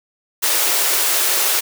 white high-pass noise, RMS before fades -17 dBFS, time 0.42-1.61 s, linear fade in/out 20 ms, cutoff 320 Hz, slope 96 dB/octave, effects none

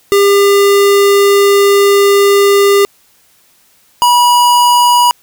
square tone pair in turn, 401 / 970.4 Hz, G4 / B5, +39 / -31 cents, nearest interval octave + minor third, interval 1530 cents, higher second, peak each -6 dBFS, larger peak neither, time 0.12-2.85 / 4.02-5.11 s, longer first, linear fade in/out 0 ms, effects white hiss -50 dBFS RMS until 5.22 s

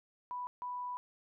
sine tone bursts at uneven times, 987.8 Hz, B5, in tune, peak -37 dBFS, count 2, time 0.31-0.47 / 0.62-0.97 s, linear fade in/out 0 ms, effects none

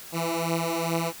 10% pulse beating tone pair, 164.81 / 167.21 Hz, E3 / E3, 0 / +25 cents, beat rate 2.4 Hz, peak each -21 / -19 dBFS, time 0.12-1.13 s, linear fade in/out 50 ms, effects white hiss -43 dBFS RMS until 1.2 s

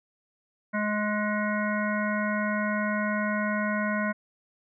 harmonic tone with a mistuned harmonic, 210 Hz, G#3, 19 cents sharp, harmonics 1 / 3 / 5 / 7 / 9 / 10, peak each -28 / -32 / -34 / -32 / -35 / -39 dBFS, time 0.73-4.13 s, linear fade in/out 20 ms, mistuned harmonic 10, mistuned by +59 cents, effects none

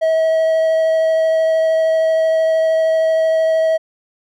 triangle tone with vibrato, 643 Hz, E5, 43 cents flat, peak -10 dBFS, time 0.01-3.78 s, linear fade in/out 20 ms, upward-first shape triangle, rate 13 Hz, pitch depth 9 cents each way, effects none

